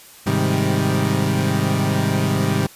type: chord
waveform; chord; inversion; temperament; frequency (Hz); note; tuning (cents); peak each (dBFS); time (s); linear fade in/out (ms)
30% pulse; Ab major seventh; none; equal; 103.83 / 130.81 / 155.56 / 196; Ab2 / C3 / Eb3 / G3; 0 / 0 / 0 / 0; -20; 0.26-2.67; 10
effects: white hiss -44 dBFS RMS until 2.75 s + resampled to 32000 Hz